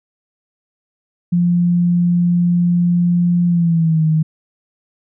sine tone with pitch glide, 174.61 to 157.37 Hz, F3 to D#3, 0 to +20 cents, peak -11 dBFS, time 1.32-4.23 s, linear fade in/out 10 ms, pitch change -180 cents, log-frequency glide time 3.47-4.04 s, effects none

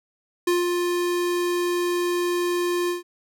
square tone with ADSR envelope, 351.7 Hz, F4, 12 cents sharp, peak -18 dBFS, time 0.47-3.03 s, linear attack 6 ms, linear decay 170 ms, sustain -4 dB, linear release 140 ms, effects none

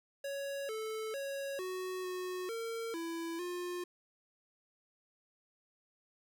square tone with pitch steps, 557 / 437.8 / 553 / 370.4 / 366 / 456.7 / 332.7 / 355.2 Hz, C#5 / A4 / C#5 / F#4 / F#4 / A#4 / E4 / F4, +8 / -9 / -4 / +2 / -19 / -36 / +16 / +29 cents, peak -38 dBFS, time 0.24-3.84 s, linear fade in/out 5 ms, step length 450 ms, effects none

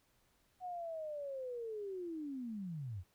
sine linear sweep, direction down, 740 to 80.7 Hz, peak -40 dBFS, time 0.6-3.04 s, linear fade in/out 50 ms, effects pink hiss -74 dBFS RMS until 3.14 s

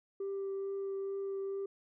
sine tone with vibrato, 392 Hz, G4, in tune, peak -33 dBFS, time 0.2-1.66 s, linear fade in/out 5 ms, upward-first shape triangle, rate 2.3 Hz, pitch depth 10 cents each way, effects tanh soft clip ceiling -33 dBFS

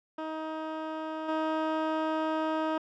15% pulse tone with level steps, 315.2 Hz, D#4, 23 cents sharp, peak -27 / -21 dBFS, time 0.18-2.78 s, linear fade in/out 5 ms, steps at 1.28 s, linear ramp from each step 10 ms, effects low-pass 2000 Hz 12 dB/octave

